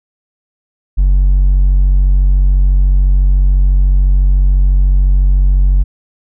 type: tone with hard clipping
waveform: triangle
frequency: 47 Hz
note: F#1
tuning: 28 cents sharp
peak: -5 dBFS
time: 0.97-5.84 s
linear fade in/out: 20 ms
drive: 1 dB
effects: none